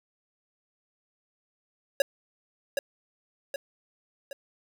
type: tone with echo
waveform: square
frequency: 554.4 Hz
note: C#5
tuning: in tune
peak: -19 dBFS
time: 2-2.02 s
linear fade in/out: 2 ms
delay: 770 ms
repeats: 3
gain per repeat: -6 dB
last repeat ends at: 4.33 s
effects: none